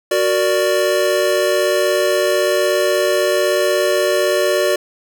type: chord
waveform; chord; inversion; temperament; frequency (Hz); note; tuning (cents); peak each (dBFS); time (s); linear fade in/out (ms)
square; Gb augmented; none; equal; 370 / 466.2 / 587.3; Gb4 / Bb4 / D5; 0 / 0 / 0; -19 / -22 / -17; 0.11-4.76; 5
effects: none